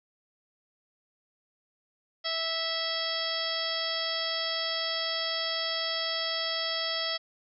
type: harmonic tone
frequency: 656 Hz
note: E5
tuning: 9 cents flat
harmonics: 1 / 2 / 3 / 4 / 5 / 6 / 7 / 8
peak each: -37 / -39 / -37 / -46 / -34 / -40 / -36 / -35 dBFS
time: 2.24-7.18 s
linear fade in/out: 20 ms
effects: none